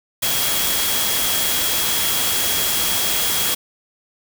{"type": "tone in noise", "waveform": "sine", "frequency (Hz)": 3300, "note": "G#7", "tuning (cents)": -12, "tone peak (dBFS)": -26, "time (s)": [0.22, 3.55], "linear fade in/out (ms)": 10, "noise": "white", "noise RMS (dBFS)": -20, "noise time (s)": [0.22, 3.55], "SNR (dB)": -9, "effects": []}